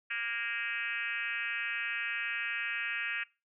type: tone with frequency modulation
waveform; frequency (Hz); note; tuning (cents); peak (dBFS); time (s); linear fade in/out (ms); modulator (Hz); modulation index
sine; 2093; C7; 0; -32; 0.1-3.24; 10; 228; 2.8
effects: noise-tail reverb RT60 0.3 s tail -23 dB re dry